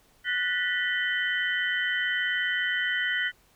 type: tone cluster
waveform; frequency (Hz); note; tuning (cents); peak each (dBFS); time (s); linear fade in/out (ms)
sine; 1479 / 1775 / 1954 / 3060; F#6 / A6 / B6 / G7; -1 / +15 / -19 / -42; -30 / -32 / -28 / -33; 0.24-3.32; 50
effects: pink hiss -62 dBFS RMS until 3.55 s